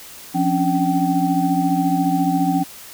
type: tone cluster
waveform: sine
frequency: 175 / 270.9 / 285.3 / 769 Hz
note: F3 / C#4 / C#4 / G5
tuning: +4 / -40 / +50 / -33 cents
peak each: -21 dBFS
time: 0.34-2.64 s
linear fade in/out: 20 ms
effects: white hiss -39 dBFS RMS until 2.93 s